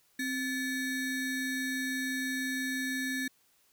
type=ring-modulated tone; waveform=square; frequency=1000 Hz; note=B5; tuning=21 cents sharp; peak=-29 dBFS; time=0.19-3.28 s; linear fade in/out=5 ms; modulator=737 Hz; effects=white hiss -68 dBFS RMS until 3.72 s